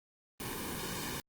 pink noise with comb filter, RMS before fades -39 dBFS, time 0.4-1.2 s, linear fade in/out 0 ms, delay 1.5 ms, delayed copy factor -0.75, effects Opus 32 kbps

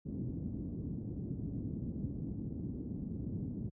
white low-pass noise, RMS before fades -39 dBFS, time 0.05-3.7 s, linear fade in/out 20 ms, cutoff 260 Hz, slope 24 dB/octave, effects high-pass 60 Hz 12 dB/octave

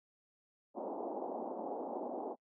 white band-pass noise, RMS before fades -41 dBFS, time 0.74-2.36 s, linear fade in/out 50 ms, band 230 to 860 Hz, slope 48 dB/octave, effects noise-tail reverb RT60 0.1 s tail -26 dB re dry

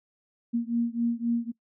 sine beating tone pair, 233.1 / 236.9 Hz, A#3 / A#3, 0 / +28 cents, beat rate 3.8 Hz, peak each -27 / -28 dBFS, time 0.53-1.52 s, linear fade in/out 20 ms, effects noise-tail reverb RT60 0.1 s tail -21 dB re dry

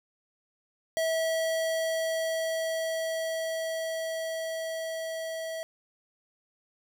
square tone with level ramp, 649 Hz, E5, 27 cents flat, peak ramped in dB -26 to -34 dBFS, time 0.97-5.63 s, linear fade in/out 0 ms, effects none

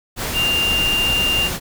sine tone in noise, 2794 Hz, F7, in tune, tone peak -16 dBFS, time 0.33-1.5 s, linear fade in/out 50 ms, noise pink, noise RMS -24 dBFS, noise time 0.16-1.6 s, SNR +5 dB, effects none

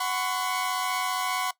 sawtooth chord, F# suspended fourth, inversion none, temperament equal with one note detuned, 740 / 1013.8 / 1108.7 Hz, F#5 / B5 / C#6, 0 / +45 / 0 cents, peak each -27 dBFS, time 0-1.51 s, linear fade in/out 5 ms, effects noise-tail reverb RT60 0.1 s tail -18 dB re dry

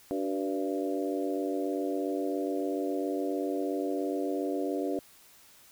harmonic tone with a mistuned harmonic, 97 Hz, G2, 18 cents flat, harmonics 3 / 4 / 5 / 6 / 7, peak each -32 / -34 / -36 / -38 / -39 dBFS, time 0.11-4.99 s, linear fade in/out 0 ms, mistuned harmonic 4, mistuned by -44 cents, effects white hiss -57 dBFS RMS until 5.71 s

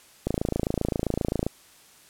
click train, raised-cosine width 2 ms, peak -11 dBFS, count 34, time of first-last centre 0.27-1.466 s, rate 27.6 Hz, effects white hiss -54 dBFS RMS until 2.09 s + low-pass 12000 Hz 12 dB/octave

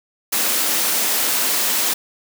white high-pass noise, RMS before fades -19 dBFS, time 0.32-1.94 s, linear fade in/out 10 ms, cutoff 190 Hz, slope 48 dB/octave, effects none

